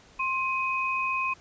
sine tone pair together, 1057.4 / 2515 Hz, C6 / D#7, +18 / +18 cents, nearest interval octave + minor third, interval 1500 cents, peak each -28 dBFS, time 0.19-1.34 s, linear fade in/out 10 ms, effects pink hiss -55 dBFS RMS until 1.4 s + resampled to 16000 Hz

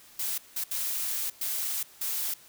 blue noise bursts at uneven times, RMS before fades -31 dBFS, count 5, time 0.19-0.38 / 0.56-0.64 / 0.71-1.3 / 1.41-1.83 / 2.01-2.34 s, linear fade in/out 5 ms, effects white hiss -54 dBFS RMS until 2.48 s

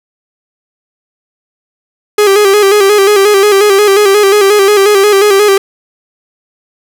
45% pulse tone with vibrato, 404.3 Hz, G#4, 46 cents flat, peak -4 dBFS, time 2.18-5.58 s, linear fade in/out 5 ms, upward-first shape square, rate 5.6 Hz, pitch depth 58 cents each way, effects none

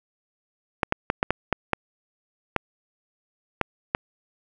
clicks, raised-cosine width 0.5 ms, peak -5 dBFS, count 10, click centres 0.832 / 0.924 / 1.101 / 1.229 / 1.306 / 1.527 / 1.733 / 2.563 / 3.613 / 3.949 s, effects none

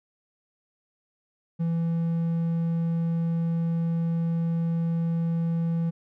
triangle tone, 166.6 Hz, E3, 19 cents sharp, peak -21 dBFS, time 1.59-5.91 s, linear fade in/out 20 ms, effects none

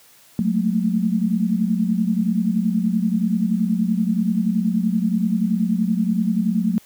sine tone cluster, 183.7 / 216.3 / 226.8 Hz, F#3 / A3 / A#3, -12 / -29 / -47 cents, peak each -21 / -21 / -22 dBFS, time 0.39-6.78 s, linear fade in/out 0 ms, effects white hiss -51 dBFS RMS until 6.85 s + high-pass 80 Hz 12 dB/octave

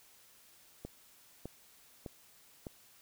click train, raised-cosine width 2 ms, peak -28 dBFS, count 4, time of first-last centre 0.85-2.668 s, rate 1.65 Hz, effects white hiss -62 dBFS RMS until 3.01 s

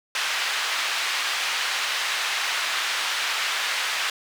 white band-pass noise, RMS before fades -26 dBFS, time 0.15-4.1 s, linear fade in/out 2 ms, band 1100 to 3300 Hz, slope 12 dB/octave, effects none

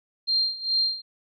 sine tone with tremolo, 4186 Hz, C8, in tune, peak -19 dBFS, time 0.27-1.02 s, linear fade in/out 20 ms, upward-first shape sine, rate 2.4 Hz, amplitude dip 85%, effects none

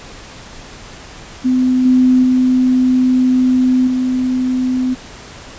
sine tone with level steps, 254.8 Hz, C4, 46 cents flat, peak -10 / -7 / -9 / -13 dBFS, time 1.44-4.95 s, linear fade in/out 20 ms, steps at 1.85 / 2.23 / 3.87 s, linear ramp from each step 5 ms, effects pink hiss -35 dBFS RMS until 5.58 s + resampled to 16000 Hz

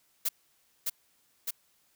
blue noise with echo, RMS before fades -28 dBFS, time 0.25-0.29 s, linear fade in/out 10 ms, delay 610 ms, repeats 2, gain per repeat -2 dB, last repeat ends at 1.51 s, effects white hiss -69 dBFS RMS until 1.95 s

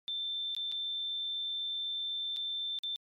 sine tone with dropouts, 3556 Hz, A7, 18 cents sharp, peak -33 dBFS, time 0.08-2.96 s, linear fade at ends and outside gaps 0 ms, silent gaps 0.549-0.565 / 0.716-0.722 / 2.363-2.369 / 2.788-2.835 s, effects MP3 96 kbps

